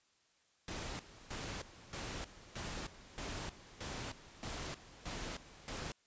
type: noise with tremolo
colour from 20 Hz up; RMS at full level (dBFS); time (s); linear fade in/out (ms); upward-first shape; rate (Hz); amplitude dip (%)
pink; -43; 0.68-5.92; 2; square; 1.6; 80
effects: white hiss -73 dBFS RMS until 6.06 s + resampled to 16000 Hz